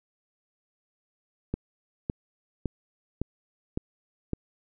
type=click train; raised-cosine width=3 ms; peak=-15 dBFS; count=6; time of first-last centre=1.54-4.333 s; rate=1.79 Hz; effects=none